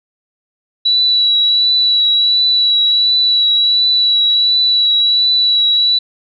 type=tone with vibrato; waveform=sine; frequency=3930 Hz; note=B7; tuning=9 cents flat; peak=-9 dBFS; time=0.85-5.99 s; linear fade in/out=10 ms; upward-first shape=triangle; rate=1.4 Hz; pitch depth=23 cents each way; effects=none